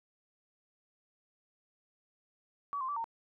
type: tone with pitch steps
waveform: sine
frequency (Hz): 1139 / 1045 / 1158 / 915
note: C#6 / C6 / D6 / A#5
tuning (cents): +47 / -2 / -25 / -32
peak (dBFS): -33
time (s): 2.73-3.042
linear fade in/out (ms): 0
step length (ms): 78
effects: none